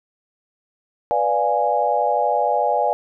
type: chord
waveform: sine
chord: B diminished seventh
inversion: none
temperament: equal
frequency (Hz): 493.9 / 587.3 / 698.5 / 830.6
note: B4 / D5 / F5 / Ab5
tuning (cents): 0 / 0 / 0 / 0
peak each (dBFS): -24 / -22 / -22 / -20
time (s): 1.11-2.93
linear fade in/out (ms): 0
effects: none